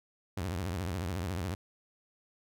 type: tone with vibrato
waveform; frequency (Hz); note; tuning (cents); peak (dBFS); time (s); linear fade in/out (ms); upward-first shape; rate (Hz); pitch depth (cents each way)
sawtooth; 89.8; F2; +49; -29; 0.37-1.55; 5; triangle; 14; 250
effects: none